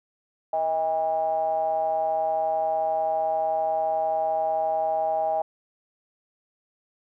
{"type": "ring-modulated tone", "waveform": "triangle", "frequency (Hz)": 84.3, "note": "E2", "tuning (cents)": 39, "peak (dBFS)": -17, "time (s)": [0.53, 5.42], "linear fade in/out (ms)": 5, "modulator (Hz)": 721, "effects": []}